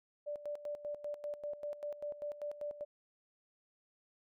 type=tone with tremolo; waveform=sine; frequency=587.3 Hz; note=D5; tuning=in tune; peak=-37 dBFS; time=0.26-2.85 s; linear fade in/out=20 ms; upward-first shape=square; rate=5.1 Hz; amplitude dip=75%; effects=none